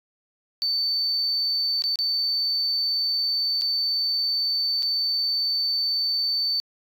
sine tone with dropouts, 4539 Hz, C#8, 40 cents sharp, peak -20 dBFS, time 0.62-6.6 s, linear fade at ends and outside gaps 0 ms, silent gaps 1.821-1.839 / 1.957-1.989 / 3.612-3.619 / 4.824-4.83 s, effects tanh soft clip ceiling -18 dBFS

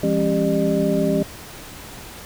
sine tone cluster, 169.7 / 203.3 / 272.3 / 394.2 / 604 Hz, F3 / G#3 / C#4 / G4 / D5, -49 / -37 / -31 / +10 / +48 cents, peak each -23 dBFS, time 0.03-1.23 s, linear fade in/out 5 ms, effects pink hiss -38 dBFS RMS until 2.25 s

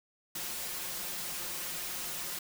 white noise with comb filter, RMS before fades -38 dBFS, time 0.35-2.39 s, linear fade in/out 5 ms, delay 5.6 ms, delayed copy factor +0.8, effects none

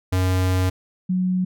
square / sine tone pair in turn, 92.5 / 183.67 Hz, F#2 / F#3, 0 / -12 cents, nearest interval octave, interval 1188 cents, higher second, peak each -18 dBFS, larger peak neither, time 0.12-0.7 / 1.09-1.45 s, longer first, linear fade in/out 10 ms, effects none

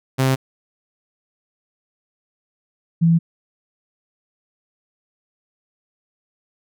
sawtooth / sine tone pair in turn, 132.1 / 166.44 Hz, C3 / E3, +17 / +17 cents, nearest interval major third, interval 400 cents, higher second, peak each -11 dBFS, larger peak neither, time 0.18-0.36 / 3.01-3.19 s, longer neither, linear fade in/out 20 ms, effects none

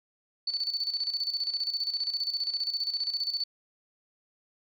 sine tone with tremolo, 4486 Hz, C#8, 20 cents sharp, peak -26 dBFS, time 0.47-3.44 s, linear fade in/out 5 ms, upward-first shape square, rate 15 Hz, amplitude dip 65%, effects none

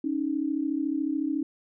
sine tone pair together, 277.2 / 311.1 Hz, C#4 / D#4, 0 / 0 cents, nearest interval major second, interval 200 cents, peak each -28 / -28 dBFS, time 0.04-1.43 s, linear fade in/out 5 ms, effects none

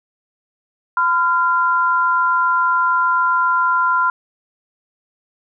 sine tone pair together, 1013 / 1386 Hz, B5 / F6, +44 / -14 cents, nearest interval perfect fourth, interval 542 cents, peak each -16 dBFS, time 0.97-4.1 s, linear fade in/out 2 ms, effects none

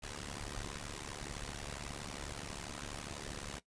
pink noise with amplitude modulation, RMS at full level -40 dBFS, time 0.02-3.6 s, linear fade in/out 20 ms, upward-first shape sine, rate 72.2 Hz, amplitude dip 95%, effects noise-tail reverb RT60 0.1 s tail -17 dB re dry + resampled to 22050 Hz

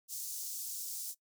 pink high-pass noise, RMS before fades -41 dBFS, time 0.08-1.15 s, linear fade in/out 50 ms, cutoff 5700 Hz, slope 24 dB/octave, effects noise-tail reverb RT60 0.1 s tail -19 dB re dry

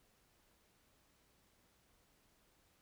silence, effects pink hiss -73 dBFS RMS until 2.81 s

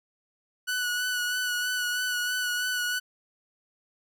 sawtooth tone with vibrato, 1478 Hz, F#6, 2 cents flat, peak -23 dBFS, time 0.67-3 s, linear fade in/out 20 ms, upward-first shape sine, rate 3.1 Hz, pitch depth 24 cents each way, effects none

